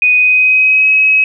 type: tone with pitch glide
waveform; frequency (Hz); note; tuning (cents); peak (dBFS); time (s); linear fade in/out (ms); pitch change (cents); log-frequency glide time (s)
sine; 2489 to 2553; D#7 to D#7; 0 to +44; -6; 0.02-1.24; 2; +44; 0.13-0.91
effects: none